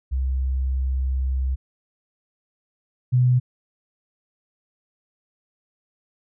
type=tone pair in turn; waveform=sine; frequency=65.41 / 125.2 Hz; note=C2 / B2; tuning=0 / +24 cents; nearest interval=major seventh; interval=1124 cents; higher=second; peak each=-20 / -14 dBFS; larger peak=second; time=0.11-1.56 / 3.12-3.4 s; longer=first; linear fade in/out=20 ms; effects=none